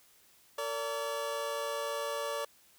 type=tone pair together; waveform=25% pulse; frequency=455.9 / 573.9 Hz; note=A#4 / D5; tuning=-39 / -40 cents; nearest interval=major third; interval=399 cents; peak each=-35 / -31 dBFS; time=0.58-2.45 s; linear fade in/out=5 ms; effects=white hiss -63 dBFS RMS until 2.78 s